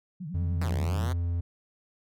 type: tone with vibrato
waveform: sine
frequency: 164.81 Hz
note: E3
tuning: in tune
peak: -34 dBFS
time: 0.2-1.09 s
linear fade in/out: 10 ms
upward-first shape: triangle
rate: 10 Hz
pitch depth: 270 cents each way
type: tone with pitch glide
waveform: triangle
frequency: 86.9 to 86 Hz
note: F2 to F2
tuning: -8 to -26 cents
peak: -24 dBFS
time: 0.34-1.41 s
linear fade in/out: 10 ms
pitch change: -18 cents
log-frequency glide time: 0.45-0.71 s
type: linear two-way sweep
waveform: 5% pulse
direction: down then up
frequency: 175.6 to 57 to 130.7 Hz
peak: -24 dBFS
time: 0.61-1.13 s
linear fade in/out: 5 ms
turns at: 0.72 s
effects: none

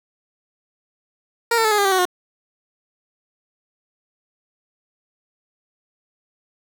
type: tone with pitch steps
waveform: 15% pulse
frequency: 467 / 450.1 / 433.7 / 418 / 402.8 / 388.2 / 374.1 / 360.5 Hz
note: A#4 / A4 / A4 / G#4 / G4 / G4 / F#4 / F#4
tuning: +3 / +39 / -25 / +11 / +47 / -17 / +19 / -45 cents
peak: -9 dBFS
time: 1.51-2.054 s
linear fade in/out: 5 ms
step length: 68 ms
effects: none

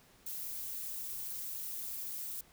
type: noise with flanger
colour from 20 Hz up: violet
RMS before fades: -41 dBFS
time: 0.26-2.41 s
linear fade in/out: 5 ms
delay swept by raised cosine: 0.34 to 6.24 ms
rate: 3.8 Hz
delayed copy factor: -0.65
effects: pink hiss -63 dBFS RMS until 2.52 s

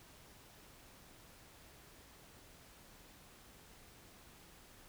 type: silence
effects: pink hiss -60 dBFS RMS until 4.88 s

